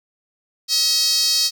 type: tone with high-pass filter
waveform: sawtooth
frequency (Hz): 639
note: D#5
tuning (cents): +46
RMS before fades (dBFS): -18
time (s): 0.68-1.51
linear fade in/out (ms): 50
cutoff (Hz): 4700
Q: 5.6
effects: none